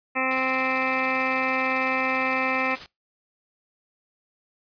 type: harmonic tone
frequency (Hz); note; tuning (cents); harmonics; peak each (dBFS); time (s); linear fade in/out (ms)
260.8; C4; -5; 1 / 2 / 3 / 4 / 5 / 7 / 8 / 9 / 10; -31 / -31 / -31 / -31 / -31 / -31 / -31 / -31 / -31; 0.15-2.76; 20
type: noise with tremolo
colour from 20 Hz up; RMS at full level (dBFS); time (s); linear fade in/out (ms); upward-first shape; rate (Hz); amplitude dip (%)
white; -36; 0.31-2.86; 0; triangle; 18; 55
effects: noise-tail reverb RT60 0.2 s tail -23 dB re dry + resampled to 11025 Hz